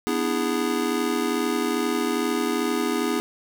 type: chord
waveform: square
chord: E dominant seventh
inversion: second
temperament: just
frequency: 247.2 / 296.7 / 329.6 / 412 Hz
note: B3 / D4 / E4 / G#4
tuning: +2 / +18 / 0 / -14 cents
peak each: -28 / -30 / -29 / -28 dBFS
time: 0.07-3.2 s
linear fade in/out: 0 ms
effects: none